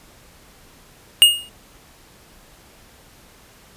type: tone with exponential decay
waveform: square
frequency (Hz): 2852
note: F7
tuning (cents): +36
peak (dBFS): -4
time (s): 1.22-1.49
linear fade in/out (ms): 0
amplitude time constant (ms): 57
effects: pink hiss -49 dBFS RMS until 3.76 s + resampled to 32000 Hz